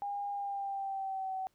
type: tone with pitch glide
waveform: sine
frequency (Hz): 809 to 759.2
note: G#5 to F#5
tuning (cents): -46 to +44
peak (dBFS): -34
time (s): 0.02-1.47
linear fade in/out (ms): 0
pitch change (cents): -110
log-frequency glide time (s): 0.31-1.35
effects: pink hiss -75 dBFS RMS until 1.54 s